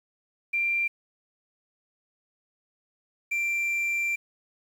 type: tone pair in turn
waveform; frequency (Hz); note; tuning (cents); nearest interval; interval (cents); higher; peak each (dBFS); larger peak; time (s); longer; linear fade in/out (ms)
sine / triangle; 2370 / 2359; D7 / D7; +15 / +7; unison; 8; first; -23; neither; 0.53-0.88 / 3.31-4.16; second; 10
effects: 9-bit